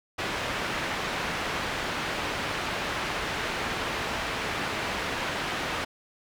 white low-pass noise, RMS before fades -31 dBFS, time 0.18-5.85 s, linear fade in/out 10 ms, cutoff 2300 Hz, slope 12 dB/octave, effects none

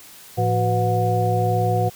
sine tone cluster, 109.9 / 171.6 / 370.9 / 496.1 / 725 Hz, A2 / F3 / F#4 / B4 / F#5, -2 / -30 / +4 / +8 / -35 cents, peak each -20 / -28 / -27 / -25 / -22 dBFS, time 0.37-1.9 s, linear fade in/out 20 ms, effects white hiss -44 dBFS RMS until 1.95 s

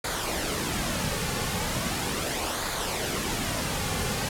pink noise with flanger, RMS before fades -29 dBFS, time 0.04-4.29 s, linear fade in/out 5 ms, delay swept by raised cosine 0.35 to 3.15 ms, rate 0.38 Hz, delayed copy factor -0.5, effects low-pass 12000 Hz 12 dB/octave

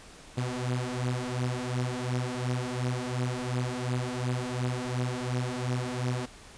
sawtooth beating tone pair, 123.47 / 126.27 Hz, B2 / B2, 0 / +39 cents, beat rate 2.8 Hz, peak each -28 dBFS, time 0.37-6.26 s, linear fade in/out 10 ms, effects pink hiss -50 dBFS RMS until 6.57 s + resampled to 22050 Hz

